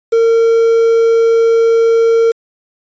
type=tone with quantisation; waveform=triangle; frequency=457.3 Hz; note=A#4; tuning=33 cents flat; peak=-5 dBFS; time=0.12-2.32 s; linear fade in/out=10 ms; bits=5; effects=resampled to 16000 Hz